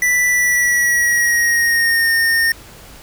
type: tone with pitch glide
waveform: square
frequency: 1975.5 to 1832.6 Hz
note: B6 to A#6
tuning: 0 to -30 cents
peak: -13 dBFS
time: 0.02-2.52 s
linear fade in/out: 2 ms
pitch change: -130 cents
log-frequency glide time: 0.28-2.11 s
effects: added 50 Hz sine -45 dBFS peak until 3.02 s + pink hiss -40 dBFS RMS until 3.02 s